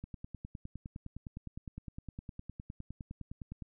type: click train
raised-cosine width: 5 ms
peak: -30 dBFS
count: 36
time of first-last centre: 0.04-3.622 s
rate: 9.77 Hz
effects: none